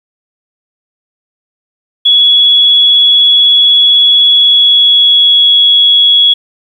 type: tone with pitch glide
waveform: sine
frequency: 3371 to 3350 Hz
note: G#7 to G#7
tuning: +25 to +14 cents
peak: -3 dBFS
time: 2.05-6.34 s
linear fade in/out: 10 ms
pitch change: -11 cents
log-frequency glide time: 4.27-5.49 s
effects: 7-bit